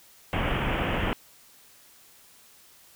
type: low-pass noise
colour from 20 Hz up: pink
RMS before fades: -27 dBFS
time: 0.33-1.13 s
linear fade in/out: 0 ms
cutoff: 3200 Hz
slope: 96 dB/octave
effects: white hiss -55 dBFS RMS until 2.95 s